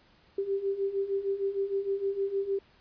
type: beating tone pair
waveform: sine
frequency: 389.5 / 396 Hz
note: G4 / G4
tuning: -11 / +18 cents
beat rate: 6.5 Hz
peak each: -33 / -29 dBFS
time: 0.38-2.59 s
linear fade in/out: 5 ms
effects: pink hiss -62 dBFS RMS until 2.8 s + resampled to 11025 Hz